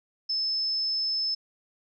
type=tone; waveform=sine; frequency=5240 Hz; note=E8; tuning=11 cents flat; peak=-25 dBFS; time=0.29-1.35 s; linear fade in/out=10 ms; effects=none